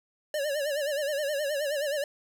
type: tone with vibrato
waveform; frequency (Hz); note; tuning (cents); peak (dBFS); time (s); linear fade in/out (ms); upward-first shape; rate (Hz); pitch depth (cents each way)
square; 580; D5; -22; -28; 0.34-2.04; 2; sine; 9.5; 100
effects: none